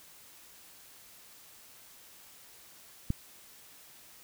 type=click; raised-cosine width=5 ms; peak=-16 dBFS; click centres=3.104 s; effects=white hiss -55 dBFS RMS until 4.23 s